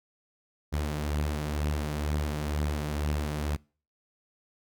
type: beating tone pair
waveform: sawtooth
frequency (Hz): 74.1 / 76.2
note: D2 / D#2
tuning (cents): +16 / -36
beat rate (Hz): 2.1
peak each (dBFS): -25 / -31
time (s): 0.72-3.57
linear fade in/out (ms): 20
effects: noise-tail reverb RT60 0.4 s tail -25 dB re dry